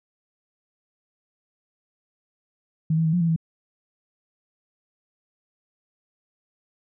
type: tone with pitch steps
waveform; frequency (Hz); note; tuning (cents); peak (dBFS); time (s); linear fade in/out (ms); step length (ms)
sine; 158.8 / 162.7 / 159.1 / 177 / 166.7 / 162.7; D#3 / E3 / D#3 / F3 / E3 / E3; +36 / -22 / +39 / +23 / +20 / -22; -18; 2.9-3.362; 5; 77
effects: none